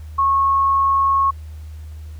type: tone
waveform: sine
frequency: 1095 Hz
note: C#6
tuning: 22 cents flat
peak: -13 dBFS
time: 0.18-1.31 s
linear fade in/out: 10 ms
effects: added 77 Hz sine -31 dBFS peak until 2.19 s + pink hiss -53 dBFS RMS until 2.19 s